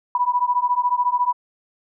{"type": "beating tone pair", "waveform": "sine", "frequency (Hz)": [976, 990], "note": ["B5", "B5"], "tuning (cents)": [-21, 4], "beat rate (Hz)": 14, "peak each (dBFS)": -20, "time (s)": [0.15, 1.33], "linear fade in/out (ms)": 2, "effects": []}